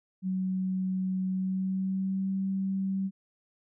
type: tone with pitch glide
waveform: sine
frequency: 187.2 to 192.57 Hz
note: F#3 to G3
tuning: +20 to -31 cents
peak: -27 dBFS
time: 0.22-3.11 s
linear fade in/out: 50 ms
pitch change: +49 cents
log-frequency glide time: 1.27-2.35 s
effects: none